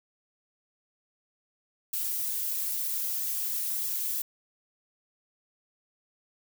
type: noise with flanger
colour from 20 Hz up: violet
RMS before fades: -31 dBFS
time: 1.93-4.22 s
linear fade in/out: 5 ms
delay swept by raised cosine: 1.3 to 4 ms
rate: 3.1 Hz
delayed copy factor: -0.9
effects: none